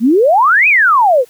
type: exponential two-way sweep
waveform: sine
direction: up then down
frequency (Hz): 209.7 to 2581 to 459.9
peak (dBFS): -6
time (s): 0-1.25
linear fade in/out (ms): 50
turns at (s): 0.68
effects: white hiss -47 dBFS RMS until 1.29 s